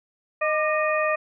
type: harmonic tone with a mistuned harmonic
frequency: 619 Hz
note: D#5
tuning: 9 cents flat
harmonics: 1 / 2 / 3 / 4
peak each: -23 / -26 / -28 / -29 dBFS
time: 0.41-1.16 s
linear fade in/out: 10 ms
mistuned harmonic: 2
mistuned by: -61 cents
effects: none